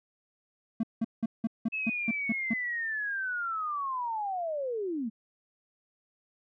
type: tone bursts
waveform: triangle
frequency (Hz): 225.7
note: A3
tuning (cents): +44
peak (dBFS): -23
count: 9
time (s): 0.8-2.537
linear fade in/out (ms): 5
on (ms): 33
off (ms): 180
type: linear sweep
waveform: sine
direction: down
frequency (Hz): 2617 to 208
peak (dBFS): -30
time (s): 1.72-5.1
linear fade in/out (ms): 20
effects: none